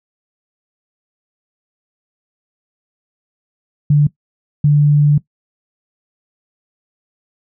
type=tone bursts at uneven times; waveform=sine; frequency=146.83 Hz; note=D3; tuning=in tune; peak=-7 dBFS; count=2; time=3.9-4.07 / 4.64-5.18 s; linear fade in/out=5 ms; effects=noise-tail reverb RT60 0.1 s tail -19 dB re dry